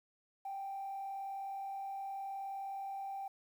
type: tone with frequency modulation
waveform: sine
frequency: 784 Hz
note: G5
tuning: in tune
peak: -38 dBFS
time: 0.45-3.28 s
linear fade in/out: 5 ms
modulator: 39.2 Hz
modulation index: 0.32
effects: tanh soft clip ceiling -36 dBFS + 11-bit